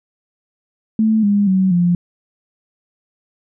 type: tone with pitch steps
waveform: sine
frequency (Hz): 219.3 / 203.4 / 188.72 / 175.07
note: A3 / G#3 / F#3 / F3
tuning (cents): -6 / -36 / +34 / +5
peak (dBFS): -11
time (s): 0.99-1.95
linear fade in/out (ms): 2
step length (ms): 240
effects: none